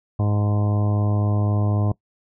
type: harmonic tone with a mistuned harmonic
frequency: 103.83 Hz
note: G#2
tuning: in tune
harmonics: 1 / 2 / 3 / 4 / 5 / 6 / 7 / 8 / 9 / 10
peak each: -18 / -28 / -31 / -36 / -38 / -34 / -36 / -42 / -43 / -39 dBFS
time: 0.19-1.92 s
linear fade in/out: 5 ms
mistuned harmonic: 8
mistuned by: +43 cents
effects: noise-tail reverb RT60 0.1 s tail -21 dB re dry